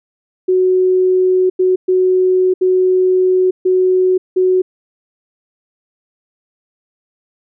sine tone bursts at uneven times, 370 Hz, F#4, in tune, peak -9 dBFS, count 6, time 0.48-1.5 / 1.59-1.76 / 1.88-2.54 / 2.61-3.51 / 3.65-4.18 / 4.36-4.62 s, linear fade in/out 10 ms, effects none

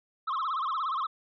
triangle tone with vibrato, 1176 Hz, D6, 2 cents sharp, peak -26 dBFS, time 0.27-1.07 s, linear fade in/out 10 ms, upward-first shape sine, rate 17 Hz, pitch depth 210 cents each way, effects resampled to 11025 Hz

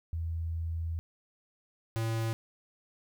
sine / square tone pair in turn, 82.41 / 112.97 Hz, E2 / A2, 0 / +46 cents, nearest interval perfect fourth, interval 546 cents, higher second, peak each -31 / -30 dBFS, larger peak second, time 0.13-0.99 / 1.96-2.33 s, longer first, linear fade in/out 0 ms, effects 12-bit

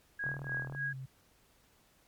sine tone with tremolo, 1646 Hz, G#6, 16 cents flat, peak -32 dBFS, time 0.19-0.93 s, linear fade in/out 5 ms, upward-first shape sine, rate 3.4 Hz, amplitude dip 100%
click train, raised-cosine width 1 ms, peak -32 dBFS, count 21, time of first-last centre 0.24-0.749 s, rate 39.3 Hz
sine tone with vibrato, 135.1 Hz, C#3, 44 cents flat, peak -40 dBFS, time 0.25-1.06 s, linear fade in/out 10 ms, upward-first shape square, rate 2.2 Hz, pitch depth 40 cents each way
effects pink hiss -67 dBFS RMS until 2.07 s + MP3 96 kbps

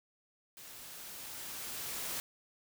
white noise with level ramp, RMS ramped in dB -51 to -38 dBFS, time 0.57-2.2 s, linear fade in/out 0 ms, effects none

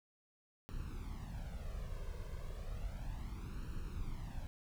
brown noise with flanger, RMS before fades -43 dBFS, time 0.69-4.47 s, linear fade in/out 0 ms, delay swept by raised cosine 0.71 to 1.91 ms, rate 0.33 Hz, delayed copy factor +0.75, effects none

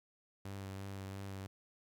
sawtooth tone with vibrato, 97.5 Hz, G2, 9 cents flat, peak -39 dBFS, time 0.45-1.47 s, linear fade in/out 5 ms, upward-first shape sine, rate 2.9 Hz, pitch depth 20 cents each way, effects 13-bit

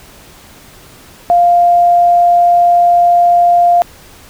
sine tone, 698.5 Hz, F5, in tune, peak -5 dBFS, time 1.3-3.82 s, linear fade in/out 0 ms, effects pink hiss -39 dBFS RMS until 4.29 s

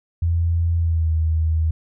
sine tone with pitch glide, 84.3 to 79.98 Hz, E2 to D#2, +39 to +48 cents, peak -16 dBFS, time 0.22-1.71 s, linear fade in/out 5 ms, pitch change -91 cents, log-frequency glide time 0.77-1.11 s, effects none

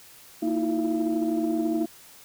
sine tone cluster, 230 / 319.1 / 337.7 / 351.3 / 678 Hz, A#3 / D#4 / E4 / F4 / E5, -23 / +44 / +42 / +10 / +49 cents, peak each -29 / -24 / -33 / -33 / -33 dBFS, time 0.42-1.86 s, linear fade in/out 10 ms, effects tanh soft clip ceiling -15 dBFS + white hiss -50 dBFS RMS until 2.24 s

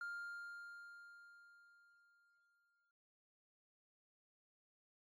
triangle tone with exponential decay, 1402 Hz, F6, 6 cents sharp, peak -40 dBFS, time 0.01-2.91 s, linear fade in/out 2 ms, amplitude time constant 630 ms, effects tanh soft clip ceiling -37 dBFS + AAC 64 kbps

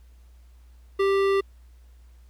sine tone with hard clipping, 392.6 Hz, G4, 3 cents sharp, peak -21 dBFS, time 0.99-1.41 s, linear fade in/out 10 ms, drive 15 dB, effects added 60 Hz sine -48 dBFS peak until 2.29 s + pink hiss -66 dBFS RMS until 2.29 s

